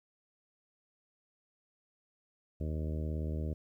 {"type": "harmonic tone", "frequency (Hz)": 77.6, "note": "D#2", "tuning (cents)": -4, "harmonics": [1, 2, 3, 4, 5, 6, 7, 8], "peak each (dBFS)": [-34, -40, -44, -46, -48, -50, -51, -52], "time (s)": [2.6, 3.54], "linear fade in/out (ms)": 10, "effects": ["12-bit"]}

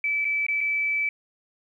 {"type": "tone with dropouts", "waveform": "sine", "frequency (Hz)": 2309, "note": "D7", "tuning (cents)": -30, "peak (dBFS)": -22, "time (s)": [0.04, 1.09], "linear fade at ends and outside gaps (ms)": 2, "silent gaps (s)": [[0.246, 0.251], [0.466, 0.484], [0.607, 0.611]], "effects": ["10-bit"]}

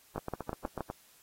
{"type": "two click trains", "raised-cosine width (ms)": 1, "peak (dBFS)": [-20, -22], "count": [5, 7], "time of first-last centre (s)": [[0.18, 0.807], [0.16, 0.901]], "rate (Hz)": [6.38, 8.1], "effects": ["white hiss -62 dBFS RMS until 1.22 s", "AAC 48 kbps"]}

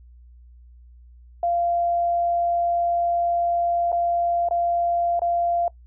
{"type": "tone with dropouts", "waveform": "sine", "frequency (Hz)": 691, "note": "F5", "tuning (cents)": -19, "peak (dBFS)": -19, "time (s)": [1.43, 5.68], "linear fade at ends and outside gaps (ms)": 2, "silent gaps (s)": [[3.919, 3.927], [4.487, 4.509], [5.194, 5.218]], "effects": ["noise-tail reverb RT60 0.1 s tail -21 dB re dry", "added 60 Hz sine -45 dBFS peak until 5.86 s"]}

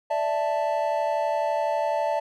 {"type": "chord", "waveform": "triangle", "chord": "D suspended second", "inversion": "none", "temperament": "equal", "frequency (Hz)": [587.3, 659.3, 880], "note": ["D5", "E5", "A5"], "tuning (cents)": [0, 0, 0], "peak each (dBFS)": -25, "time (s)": [0.1, 2.2], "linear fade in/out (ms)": 10, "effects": []}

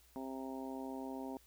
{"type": "harmonic tone", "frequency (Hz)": 132.5, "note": "C3", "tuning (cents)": 22, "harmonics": [2, 3, 4, 5, 6, 7], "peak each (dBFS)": [-43, -49, -52, -51, -52, -51], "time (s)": [0.16, 1.37], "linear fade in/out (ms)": 0, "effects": ["added 60 Hz sine -67 dBFS peak until 1.46 s", "white hiss -67 dBFS RMS until 1.46 s"]}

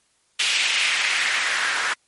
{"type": "noise with band-pass filter sweep", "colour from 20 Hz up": "white", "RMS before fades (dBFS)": -22, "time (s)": [0.39, 1.94], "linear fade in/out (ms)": 10, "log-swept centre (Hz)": [2900, 1500], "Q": 2.3, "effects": ["white hiss -64 dBFS RMS until 2.07 s", "MP3 48 kbps"]}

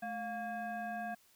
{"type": "tone with frequency modulation", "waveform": "sine", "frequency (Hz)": 706, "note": "F5", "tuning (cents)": 19, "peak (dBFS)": -37, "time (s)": [0.02, 1.15], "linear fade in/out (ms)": 10, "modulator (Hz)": 922, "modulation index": 0.94, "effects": ["white hiss -67 dBFS RMS until 1.35 s"]}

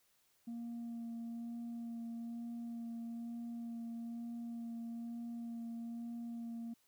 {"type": "tone with vibrato", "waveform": "sine", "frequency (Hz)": 233.1, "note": "A#3", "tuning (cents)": 0, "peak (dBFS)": -39, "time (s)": [0.47, 6.74], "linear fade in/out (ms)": 10, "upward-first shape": "sine", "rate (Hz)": 1.1, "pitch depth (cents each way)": 13, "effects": ["tanh soft clip ceiling -40 dBFS", "white hiss -74 dBFS RMS until 6.87 s"]}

